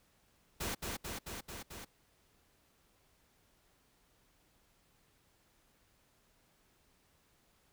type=noise with echo; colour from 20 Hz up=pink; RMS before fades=-38 dBFS; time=0.6-0.75 s; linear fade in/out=10 ms; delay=220 ms; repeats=5; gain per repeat=-2 dB; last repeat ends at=1.85 s; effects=pink hiss -71 dBFS RMS until 7.72 s